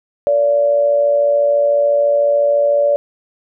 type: tone with amplitude modulation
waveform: sine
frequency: 576 Hz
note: D5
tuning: 34 cents flat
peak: -8 dBFS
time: 0.27-2.96 s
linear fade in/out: 0 ms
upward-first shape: sine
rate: 114 Hz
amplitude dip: 50%
effects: none